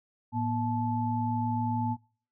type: tone cluster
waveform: sine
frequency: 111.7 / 239.6 / 870 Hz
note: A2 / A#3 / A5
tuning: +27 / +48 / -20 cents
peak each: -31 dBFS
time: 0.32-1.97 s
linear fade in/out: 50 ms
effects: noise-tail reverb RT60 0.5 s tail -25 dB re dry